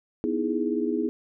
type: chord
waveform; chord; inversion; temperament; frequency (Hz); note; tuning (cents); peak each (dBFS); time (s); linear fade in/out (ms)
sine; E major seventh; second; equal; 246.9 / 311.1 / 329.6 / 415.3; B3 / D#4 / E4 / G#4; 0 / 0 / 0 / 0; -29; 0.24-1.09; 0
effects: none